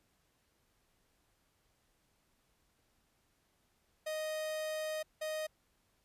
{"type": "tone bursts at uneven times", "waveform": "45% pulse", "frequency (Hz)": 622.3, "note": "D#5", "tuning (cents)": 0, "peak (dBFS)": -36, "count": 2, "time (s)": [[4.06, 5.03], [5.21, 5.47]], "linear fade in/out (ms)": 10, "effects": ["pink hiss -75 dBFS RMS until 6.04 s", "resampled to 32000 Hz"]}